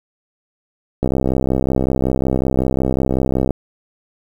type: click train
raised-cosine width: 2 ms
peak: -4 dBFS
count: 163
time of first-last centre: 1.03-3.507 s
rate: 65.4 Hz
effects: 7-bit